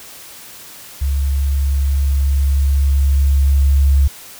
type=tone with level ramp; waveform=sine; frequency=69.3 Hz; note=C#2; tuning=in tune; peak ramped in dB=-14 to -8 dBFS; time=1.01-4.08 s; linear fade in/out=10 ms; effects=white hiss -37 dBFS RMS until 4.39 s